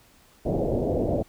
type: low-pass noise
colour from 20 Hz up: white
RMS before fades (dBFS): -25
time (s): 0.45-1.23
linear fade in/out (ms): 10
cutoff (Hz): 650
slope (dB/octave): 48
effects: pink hiss -57 dBFS RMS until 1.28 s